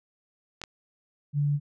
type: clicks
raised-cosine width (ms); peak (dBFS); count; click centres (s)
0.2; -20; 2; 0.616 / 0.638
type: tone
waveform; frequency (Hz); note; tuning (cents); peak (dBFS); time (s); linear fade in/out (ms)
sine; 144.9; D3; -23; -22; 1.33-1.6; 50
effects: none